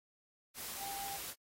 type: tone in noise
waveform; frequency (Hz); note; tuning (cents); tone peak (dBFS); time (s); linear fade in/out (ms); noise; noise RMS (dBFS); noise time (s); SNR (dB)
sine; 792; G5; +18; -43; 0.77-1.19; 50; white; -44; 0.54-1.35; -2
effects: AAC 48 kbps